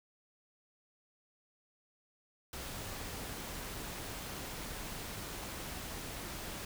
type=noise; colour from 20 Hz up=pink; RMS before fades=-43 dBFS; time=2.53-6.65 s; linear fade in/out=2 ms; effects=none